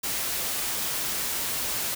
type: noise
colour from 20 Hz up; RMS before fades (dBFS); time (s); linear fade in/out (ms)
white; -29; 0.03-1.95; 10
effects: none